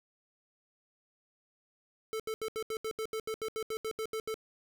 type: tone bursts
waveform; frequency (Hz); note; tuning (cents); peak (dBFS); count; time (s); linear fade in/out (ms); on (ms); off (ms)
square; 440; A4; 0; -34; 16; 2.13-4.342; 0; 67; 76
effects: none